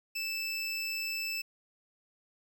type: tone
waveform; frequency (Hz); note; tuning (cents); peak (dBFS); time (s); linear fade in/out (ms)
25% pulse; 2637; E7; 0; -29; 0.15-1.42; 10
effects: 10-bit